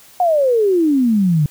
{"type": "exponential sweep", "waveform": "sine", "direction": "down", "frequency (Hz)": [740, 142.6], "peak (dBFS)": -11, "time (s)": [0.2, 1.46], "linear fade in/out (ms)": 2, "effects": ["white hiss -45 dBFS RMS until 1.5 s"]}